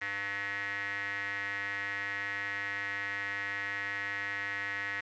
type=tone with band-pass filter; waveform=square; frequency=100.3 Hz; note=G2; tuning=40 cents sharp; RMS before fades=-36 dBFS; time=0.01-5.01 s; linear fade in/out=10 ms; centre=1900 Hz; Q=8; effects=resampled to 16000 Hz + 10-bit